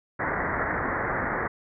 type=low-pass noise; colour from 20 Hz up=white; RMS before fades=-28 dBFS; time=0.19-1.48 s; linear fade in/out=10 ms; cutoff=2000 Hz; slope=96 dB/octave; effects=none